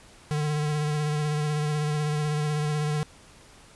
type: tone with vibrato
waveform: square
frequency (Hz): 150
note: D3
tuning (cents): +37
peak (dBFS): -25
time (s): 0.31-3.03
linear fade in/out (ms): 0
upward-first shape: triangle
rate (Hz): 16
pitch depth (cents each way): 32
effects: pink hiss -52 dBFS RMS until 3.75 s + resampled to 24000 Hz